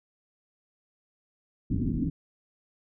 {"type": "low-pass noise", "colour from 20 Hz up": "white", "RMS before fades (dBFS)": -28, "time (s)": [1.7, 2.1], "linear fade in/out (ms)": 5, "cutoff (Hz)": 300, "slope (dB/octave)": 48, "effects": []}